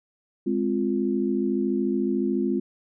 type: chord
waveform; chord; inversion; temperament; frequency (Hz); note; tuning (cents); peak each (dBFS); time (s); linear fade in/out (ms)
sine; F minor; first; equal; 207.7 / 261.6 / 349.2; Ab3 / C4 / F4; 0 / 0 / 0; -26; 0.46-2.6; 10
effects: none